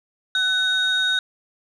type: tone pair together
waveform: sine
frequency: 1500 / 3746 Hz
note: F#6 / A#7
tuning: +23 / +8 cents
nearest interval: octave + major third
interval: 1585 cents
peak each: -19 dBFS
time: 0.35-1.19 s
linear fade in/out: 2 ms
effects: tanh soft clip ceiling -14 dBFS